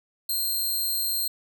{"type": "tone with amplitude modulation", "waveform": "5% pulse", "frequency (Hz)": 4186, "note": "C8", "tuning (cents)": 0, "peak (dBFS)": -16, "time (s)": [0.29, 1.28], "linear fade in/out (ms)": 5, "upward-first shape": "sine", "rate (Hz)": 252, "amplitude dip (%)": 35, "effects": []}